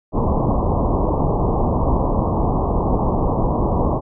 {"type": "low-pass noise", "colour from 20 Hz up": "pink", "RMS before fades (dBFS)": -18, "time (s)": [0.12, 4.01], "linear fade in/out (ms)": 50, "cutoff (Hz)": 1100, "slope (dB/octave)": 96, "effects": []}